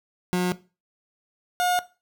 30% pulse tone pair in turn, 180 / 717.9 Hz, F#3 / F5, -47 / +48 cents, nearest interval 2 octaves, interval 2395 cents, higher second, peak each -18 dBFS, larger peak neither, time 0.33-0.52 / 1.6-1.79 s, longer neither, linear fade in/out 0 ms, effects noise-tail reverb RT60 0.3 s tail -17 dB re dry

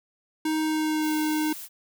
square tone with pitch glide, 312.8 to 307.8 Hz, D#4 to D#4, +9 to -19 cents, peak -24 dBFS, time 0.45-1.53 s, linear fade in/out 5 ms, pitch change -28 cents, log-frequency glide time 0.61-1.17 s
blue noise, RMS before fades -39 dBFS, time 1-1.69 s, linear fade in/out 50 ms
effects none

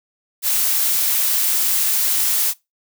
blue noise, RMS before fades -18 dBFS, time 0.42-2.54 s, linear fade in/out 50 ms, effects noise-tail reverb RT60 0.2 s tail -21 dB re dry

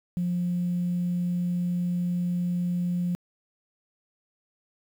sine tone, 176.6 Hz, F3, 20 cents sharp, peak -23 dBFS, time 0.17-3.15 s, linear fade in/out 0 ms, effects tanh soft clip ceiling -20 dBFS + 9-bit

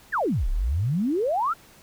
sine exponential two-way sweep, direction down then up, 1945 to 31 to 1435 Hz, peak -21 dBFS, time 0.12-1.54 s, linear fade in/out 20 ms, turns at 0.49 s, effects pink hiss -52 dBFS RMS until 1.82 s

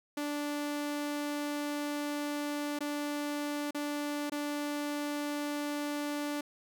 sawtooth tone with dropouts, 292.5 Hz, D4, 7 cents flat, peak -29 dBFS, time 0.17-6.41 s, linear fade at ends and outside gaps 5 ms, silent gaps 2.79-2.806 / 3.709-3.746 / 4.298-4.319 s, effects 11-bit

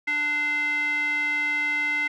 square tone with band-pass filter, 295.6 Hz, D4, 11 cents sharp, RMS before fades -25 dBFS, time 0.07-2.08 s, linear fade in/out 10 ms, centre 2000 Hz, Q 8.7, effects none

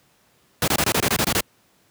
pink noise bursts, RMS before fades -19 dBFS, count 10, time 0.62-1.407 s, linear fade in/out 2 ms, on 58 ms, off 23 ms, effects pink hiss -60 dBFS RMS until 1.9 s + high-pass 100 Hz 12 dB/octave

